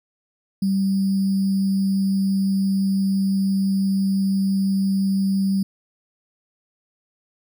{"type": "tone with sample-and-hold", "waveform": "sine", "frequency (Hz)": 194.1, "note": "G3", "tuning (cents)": -17, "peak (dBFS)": -17, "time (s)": [0.62, 5.63], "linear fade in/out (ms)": 5, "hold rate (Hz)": 4900, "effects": []}